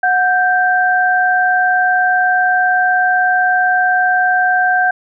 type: tone pair together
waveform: sine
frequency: 732.3 / 1568 Hz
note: F#5 / G6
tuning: -18 / 0 cents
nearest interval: octave + minor second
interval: 1318 cents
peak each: -13 dBFS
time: 0.03-4.91 s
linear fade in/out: 5 ms
effects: none